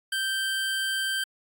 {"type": "tone", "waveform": "25% pulse", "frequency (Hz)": 1564, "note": "G6", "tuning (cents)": -4, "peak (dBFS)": -22, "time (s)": [0.12, 1.24], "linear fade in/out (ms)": 5, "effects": ["AAC 64 kbps"]}